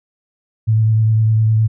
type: tone with vibrato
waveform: sine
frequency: 110.1 Hz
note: A2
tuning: 2 cents sharp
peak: -10 dBFS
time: 0.67-1.68 s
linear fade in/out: 20 ms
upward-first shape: triangle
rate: 9.8 Hz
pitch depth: 23 cents each way
effects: none